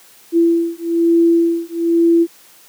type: beating tone pair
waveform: sine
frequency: 335.5 / 336.6 Hz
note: E4 / E4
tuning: +31 / +36 cents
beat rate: 1.1 Hz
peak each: -14 / -14 dBFS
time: 0.32-2.27 s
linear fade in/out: 50 ms
effects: white hiss -46 dBFS RMS until 2.68 s + high-pass 150 Hz 12 dB/octave